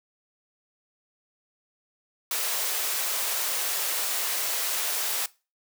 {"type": "high-pass noise", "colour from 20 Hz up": "white", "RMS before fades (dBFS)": -28, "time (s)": [2.31, 5.26], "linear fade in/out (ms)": 2, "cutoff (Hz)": 420, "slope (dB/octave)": 24, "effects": ["noise-tail reverb RT60 0.3 s tail -21 dB re dry"]}